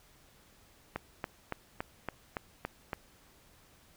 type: click train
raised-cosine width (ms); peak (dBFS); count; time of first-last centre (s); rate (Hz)
0.5; -19; 8; 0.96-2.932; 3.55
effects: pink hiss -62 dBFS RMS until 3.96 s